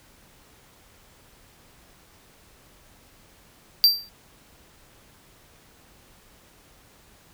square tone with exponential decay, 4699 Hz, D8, in tune, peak -10 dBFS, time 3.84-4.09 s, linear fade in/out 0 ms, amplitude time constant 53 ms, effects pink hiss -55 dBFS RMS until 7.33 s

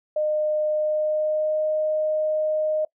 sine tone with pitch glide, 610 to 617.8 Hz, D#5 to D#5, -34 to -12 cents, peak -20 dBFS, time 0.16-2.85 s, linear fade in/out 5 ms, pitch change +22 cents, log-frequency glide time 0.68-1.63 s, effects noise-tail reverb RT60 0.1 s tail -22 dB re dry

